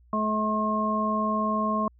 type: harmonic tone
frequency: 214.7 Hz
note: A3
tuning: 42 cents flat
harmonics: 1 / 2 / 3 / 5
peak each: -27 / -37 / -31 / -26 dBFS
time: 0.13-1.88 s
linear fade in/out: 2 ms
effects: added 60 Hz sine -54 dBFS peak until 1.99 s